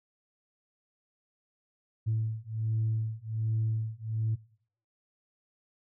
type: beating tone pair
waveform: sine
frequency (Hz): 110 / 111.3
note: A2 / A2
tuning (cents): 0 / +20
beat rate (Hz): 1.3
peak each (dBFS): -30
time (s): 2.06-4.36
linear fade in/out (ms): 20
effects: noise-tail reverb RT60 0.6 s tail -23 dB re dry + tanh soft clip ceiling -22 dBFS